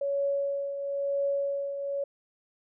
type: tone with tremolo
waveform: sine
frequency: 560 Hz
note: C#5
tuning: 18 cents sharp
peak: -24 dBFS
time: 0.01-2.04 s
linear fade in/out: 5 ms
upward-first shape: triangle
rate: 1 Hz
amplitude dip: 60%
effects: none